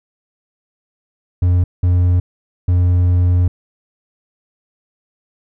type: tone bursts at uneven times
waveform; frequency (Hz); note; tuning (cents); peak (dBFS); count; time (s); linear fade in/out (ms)
triangle; 89; F2; +33; -8; 3; 1.42-1.64 / 1.83-2.2 / 2.68-3.48; 5
effects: none